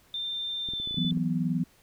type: tone with pitch glide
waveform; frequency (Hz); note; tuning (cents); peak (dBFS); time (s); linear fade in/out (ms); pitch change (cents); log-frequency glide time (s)
sine; 3588 to 3496; A7 to A7; +33 to -12; -30; 0.14-1.11; 2; -45; 0.7-0.9
type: clicks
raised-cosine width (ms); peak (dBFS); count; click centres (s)
3; -30; 10; 0.688 / 0.736 / 0.8 / 0.874 / 0.91 / 0.944 / 0.984 / 1.048 / 1.123 / 1.173
type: chord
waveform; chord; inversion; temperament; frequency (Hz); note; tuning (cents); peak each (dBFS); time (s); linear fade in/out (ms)
sine; E suspended second; none; equal; 164.81 / 185 / 246.9; E3 / F#3 / B3; 0 / 0 / 0; -28 / -30 / -30; 0.97-1.64; 5
effects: pink hiss -61 dBFS RMS until 1.82 s